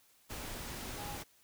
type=tone in noise; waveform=sine; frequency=822 Hz; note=G#5; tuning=18 cents flat; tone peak=-45 dBFS; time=0.97-1.17 s; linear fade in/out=20 ms; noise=pink; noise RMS=-43 dBFS; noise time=0.29-1.24 s; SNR=-5 dB; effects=white hiss -67 dBFS RMS until 1.43 s